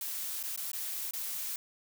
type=noise with dropouts; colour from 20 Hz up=blue; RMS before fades=-37 dBFS; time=0.01-1.56 s; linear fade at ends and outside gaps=2 ms; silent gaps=0.429-0.436 / 0.562-0.575 / 0.717-0.732 / 1.11-1.135 s; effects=none